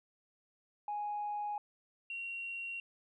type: tone pair in turn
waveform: sine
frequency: 830.6 / 2748 Hz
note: G#5 / F7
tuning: 0 / -29 cents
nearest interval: octave + major sixth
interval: 2071 cents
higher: second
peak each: -34 / -38 dBFS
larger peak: first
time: 0.88-1.58 / 2.1-2.8 s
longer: neither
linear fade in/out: 2 ms
effects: tanh soft clip ceiling -31 dBFS